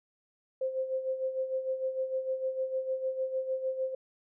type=tone with tremolo; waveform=sine; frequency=523.3 Hz; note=C5; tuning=in tune; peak=-27 dBFS; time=0.61-3.95 s; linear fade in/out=5 ms; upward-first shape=sine; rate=6.6 Hz; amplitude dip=65%; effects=none